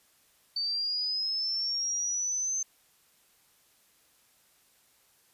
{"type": "linear sweep", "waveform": "sine", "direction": "up", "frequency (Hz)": [4556, 6272], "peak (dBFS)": -28, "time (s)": [0.56, 2.63], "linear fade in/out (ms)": 5, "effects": ["white hiss -65 dBFS RMS until 5.33 s", "resampled to 32000 Hz"]}